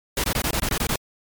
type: noise bursts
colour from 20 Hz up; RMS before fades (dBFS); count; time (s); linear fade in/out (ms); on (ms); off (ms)
pink; -23; 9; 0.17-0.959; 2; 69; 21
effects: MP3 96 kbps